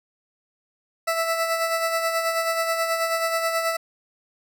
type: tone with tremolo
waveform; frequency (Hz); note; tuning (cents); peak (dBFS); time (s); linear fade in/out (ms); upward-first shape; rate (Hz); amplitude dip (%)
20% pulse; 659.3; E5; 0; -15; 1.07-3.77; 10; sine; 9.3; 45
effects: none